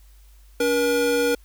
square tone pair together, 284.1 / 479 Hz, C#4 / A#4, +43 / +47 cents, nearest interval major sixth, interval 904 cents, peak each -26 / -20 dBFS, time 0.6-1.35 s, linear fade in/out 5 ms, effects added 50 Hz sine -47 dBFS peak until 1.44 s + white hiss -60 dBFS RMS until 1.44 s

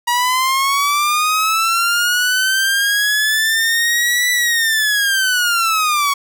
sawtooth linear two-way sweep, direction up then down, 954 to 1975.5 to 1109 Hz, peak -10 dBFS, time 0.07-6.14 s, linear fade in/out 10 ms, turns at 4.31 s, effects none

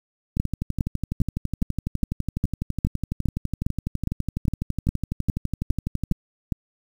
two click trains, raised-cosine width 5 ms, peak -9 / -12 dBFS, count 16 / 70, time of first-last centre 0.4-6.522 / 0.37-6.12 s, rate 2.45 / 12 Hz, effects 7-bit

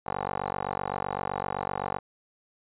15% pulse tone with band-pass filter, 47.8 Hz, G1, 43 cents flat, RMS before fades -32 dBFS, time 0.06-1.99 s, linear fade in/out 10 ms, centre 850 Hz, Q 2.4, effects resampled to 8000 Hz

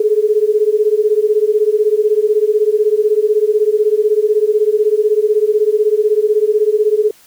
sine beating tone pair, 417.4 / 433.4 Hz, G#4 / A4, +9 / -26 cents, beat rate 16 Hz, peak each -13 dBFS, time 0-7.11 s, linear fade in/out 5 ms, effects white hiss -47 dBFS RMS until 7.26 s

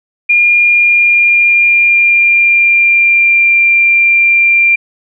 sine tone with pitch glide, 2414 to 2377 Hz, D7 to D7, +47 to +20 cents, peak -5 dBFS, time 0.29-4.76 s, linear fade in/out 10 ms, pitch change -27 cents, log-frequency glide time 0.65-3.59 s, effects none

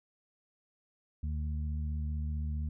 harmonic tone, 75.5 Hz, D2, 48 cents sharp, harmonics 1 / 2 / 3, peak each -32 / -42 / -45 dBFS, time 1.23-2.69 s, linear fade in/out 5 ms, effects none

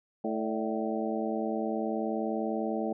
harmonic tone with a mistuned harmonic, 110 Hz, A2, in tune, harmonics 2 / 3 / 4 / 5 / 6 / 7, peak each -33 / -35 / -36 / -37 / -38 / -38 dBFS, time 0.24-2.93 s, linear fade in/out 5 ms, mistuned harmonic 5, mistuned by +91 cents, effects none

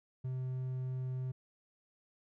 triangle tone, 128.8 Hz, C3, 27 cents flat, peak -33 dBFS, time 0.24-1.32 s, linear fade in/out 10 ms, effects none

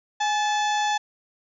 harmonic tone with a mistuned harmonic, 869 Hz, A5, 22 cents flat, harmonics 1 / 2 / 3 / 4 / 5 / 6 / 7 / 8, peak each -22 / -29 / -36 / -32 / -40 / -42 / -38 / -40 dBFS, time 0.2-0.98 s, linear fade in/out 10 ms, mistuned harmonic 1, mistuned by -70 cents, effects none

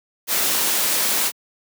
white noise, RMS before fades -20 dBFS, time 0.27-1.32 s, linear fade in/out 50 ms, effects high-pass 200 Hz 12 dB/octave

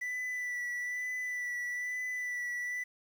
triangle tone with vibrato, 1975.5 Hz, B6, in tune, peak -32 dBFS, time 0.01-2.84 s, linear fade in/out 10 ms, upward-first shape sine, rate 1.1 Hz, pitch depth 22 cents each way, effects 10-bit

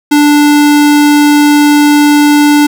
square tone, 293.7 Hz, D4, in tune, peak -4 dBFS, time 0.11-2.67 s, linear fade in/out 10 ms, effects none

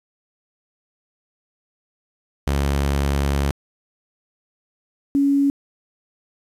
sawtooth / sine tone pair in turn, 70 / 280 Hz, C#2 / C#4, +18 / +18 cents, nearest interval 2 octaves, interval 2400 cents, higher second, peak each -14 dBFS, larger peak neither, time 2.47-3.51 / 5.15-5.5 s, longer first, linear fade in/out 0 ms, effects resampled to 32000 Hz + 8-bit

